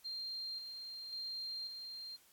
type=tone with tremolo; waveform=sine; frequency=4186 Hz; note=C8; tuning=in tune; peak=-40 dBFS; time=0.04-2.17 s; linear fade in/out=20 ms; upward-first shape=square; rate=0.92 Hz; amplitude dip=40%; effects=white hiss -66 dBFS RMS until 2.32 s + AAC 64 kbps